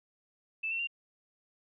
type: tone with pitch steps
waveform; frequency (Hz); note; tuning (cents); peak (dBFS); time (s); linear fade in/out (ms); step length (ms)
sine; 2637 / 2705 / 2775; E7 / E7 / F7; 0 / +44 / -12; -31; 0.63-0.873; 10; 81
effects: none